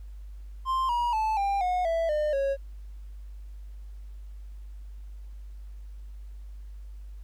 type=tone with pitch steps; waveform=triangle; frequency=1050 / 957.3 / 872.8 / 795.8 / 725.5 / 661.5 / 603.1 / 549.8 Hz; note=C6 / A#5 / A5 / G5 / F#5 / E5 / D5 / C#5; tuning=+6 / +46 / -14 / +26 / -34 / +6 / +46 / -14 cents; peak=-22 dBFS; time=0.65-2.57 s; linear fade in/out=50 ms; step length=240 ms; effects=added 50 Hz sine -39 dBFS peak until 7.23 s + pink hiss -67 dBFS RMS until 7.23 s